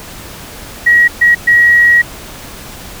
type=tone bursts at uneven times; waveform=sine; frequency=1907 Hz; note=A#6; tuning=39 cents sharp; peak=-4 dBFS; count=3; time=0.86-1.08 / 1.21-1.35 / 1.47-2.02 s; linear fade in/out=10 ms; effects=pink hiss -30 dBFS RMS until 3 s